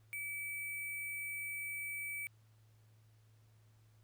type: tone with sample-and-hold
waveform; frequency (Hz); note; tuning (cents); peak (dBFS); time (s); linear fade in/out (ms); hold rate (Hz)
sine; 2300; D7; -37; -39; 0.13-2.27; 0; 11025
effects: added 109 Hz sine -63 dBFS peak until 4.03 s + pink hiss -75 dBFS RMS until 4.03 s